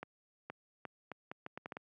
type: accelerating click train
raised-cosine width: 0.5 ms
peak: -27 dBFS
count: 10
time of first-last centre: 0.03-1.769 s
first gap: 470 ms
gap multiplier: 0.75
effects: high-pass 150 Hz 12 dB/octave